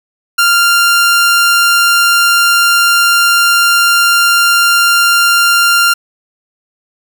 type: tone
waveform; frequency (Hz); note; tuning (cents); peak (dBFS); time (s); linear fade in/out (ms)
sawtooth; 1392; F6; -6; -3; 0.38-5.94; 10
effects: none